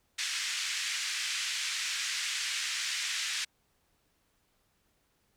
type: band-pass noise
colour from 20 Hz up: pink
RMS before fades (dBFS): -34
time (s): 0.18-3.45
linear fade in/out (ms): 10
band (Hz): 1800 to 7700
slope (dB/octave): 24
effects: pink hiss -73 dBFS RMS until 5.36 s